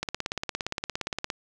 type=click train; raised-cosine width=0.2 ms; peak=-12 dBFS; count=23; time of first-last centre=0.03-1.302 s; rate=17.3 Hz; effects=none